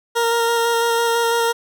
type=tone with vibrato; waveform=20% pulse; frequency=465.3 Hz; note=A#4; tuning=3 cents flat; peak=-11 dBFS; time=0.15-1.53 s; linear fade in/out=20 ms; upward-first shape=square; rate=6 Hz; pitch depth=11 cents each way; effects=none